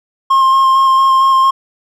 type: tone with vibrato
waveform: triangle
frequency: 1066 Hz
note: C6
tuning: 32 cents sharp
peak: -5 dBFS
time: 0.3-1.51 s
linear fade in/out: 10 ms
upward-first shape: square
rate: 4.4 Hz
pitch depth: 12 cents each way
effects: none